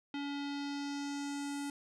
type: tone with low-pass filter sweep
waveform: square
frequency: 284.1 Hz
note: C#4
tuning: 43 cents sharp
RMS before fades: -39 dBFS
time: 0.14-1.7 s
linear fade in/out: 2 ms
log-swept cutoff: 3300 to 9600 Hz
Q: 2.2
effects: none

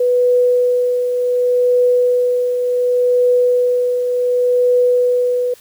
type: tone with tremolo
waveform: sine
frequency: 493.9 Hz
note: B4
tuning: in tune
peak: -9 dBFS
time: 0-5.54 s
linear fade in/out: 5 ms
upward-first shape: triangle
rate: 0.68 Hz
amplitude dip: 50%
effects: white hiss -46 dBFS RMS until 5.6 s

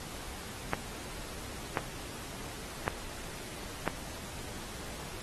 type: clicks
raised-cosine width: 0.5 ms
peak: -13 dBFS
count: 4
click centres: 0.734 / 1.772 / 2.879 / 3.877 s
effects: pink hiss -44 dBFS RMS until 5.22 s + AAC 32 kbps

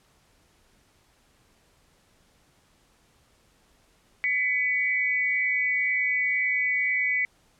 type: tone pair together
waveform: sine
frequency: 2000 / 2249 Hz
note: B6 / C#7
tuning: +21 / +24 cents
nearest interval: major second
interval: 203 cents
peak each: -25 dBFS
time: 4.24-7.25 s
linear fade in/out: 0 ms
effects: pink hiss -63 dBFS RMS until 7.59 s + low-pass 11000 Hz 12 dB/octave

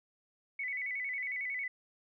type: tone with vibrato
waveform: sine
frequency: 2108 Hz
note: C7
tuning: 12 cents sharp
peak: -34 dBFS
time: 0.59-1.68 s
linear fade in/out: 5 ms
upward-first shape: square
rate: 11 Hz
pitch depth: 88 cents each way
effects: none

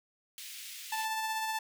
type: high-pass noise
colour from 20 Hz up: pink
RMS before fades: -45 dBFS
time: 0.38-1.05 s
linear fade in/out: 0 ms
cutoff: 2300 Hz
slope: 24 dB/octave
type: tone with tremolo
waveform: sawtooth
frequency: 880 Hz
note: A5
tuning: in tune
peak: -27 dBFS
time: 0.92-1.59 s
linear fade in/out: 5 ms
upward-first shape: sine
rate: 16 Hz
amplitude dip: 30%
effects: none

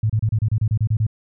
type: tone bursts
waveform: sine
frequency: 108.9 Hz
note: A2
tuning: 17 cents flat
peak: -15 dBFS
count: 11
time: 0.03-1.067 s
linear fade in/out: 5 ms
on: 67 ms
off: 30 ms
effects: none

